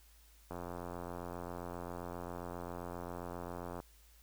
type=click train; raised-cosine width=1 ms; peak=-29 dBFS; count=289; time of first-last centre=0.51-3.801 s; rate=87.5 Hz; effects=added 54 Hz sine -61 dBFS peak until 4.22 s + white hiss -66 dBFS RMS until 4.22 s